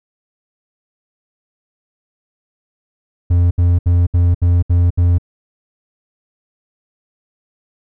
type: tone bursts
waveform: triangle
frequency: 87.31 Hz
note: F2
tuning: in tune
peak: -7 dBFS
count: 7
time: 3.3-5.184 s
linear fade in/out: 10 ms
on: 210 ms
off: 69 ms
effects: none